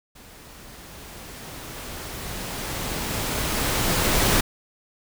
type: noise with level ramp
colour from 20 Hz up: pink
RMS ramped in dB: -47 to -19 dBFS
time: 0.15-4.41 s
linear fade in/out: 10 ms
effects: none